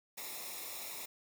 white noise with comb filter, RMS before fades -44 dBFS, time 0.17-1.06 s, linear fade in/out 10 ms, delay 0.65 ms, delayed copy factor -0.75, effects none

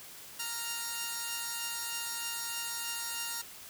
5% pulse tone pair together, 932 / 1396.4 Hz, A#5 / F6, -1 / -1 cents, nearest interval perfect fifth, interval 700 cents, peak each -26 dBFS, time 0.39-3.42 s, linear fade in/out 10 ms, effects white hiss -49 dBFS RMS until 3.69 s

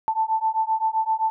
sine beating tone pair, 880 / 887.7 Hz, A5 / A5, 0 / +15 cents, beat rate 7.7 Hz, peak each -23 dBFS, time 0.08-1.3 s, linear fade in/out 0 ms, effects none

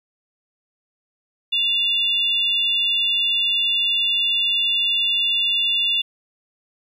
sine tone pair together, 2794 / 3497 Hz, F7 / A7, 0 / -11 cents, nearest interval major third, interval 389 cents, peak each -20 / -20 dBFS, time 1.52-6.02 s, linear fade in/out 10 ms, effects 9-bit

